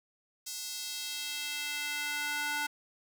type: tone with high-pass filter sweep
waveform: square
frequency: 293.7 Hz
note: D4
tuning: in tune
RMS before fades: -36 dBFS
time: 0.46-2.67 s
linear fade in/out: 10 ms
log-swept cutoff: 5700 to 1200 Hz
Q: 1.4
effects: none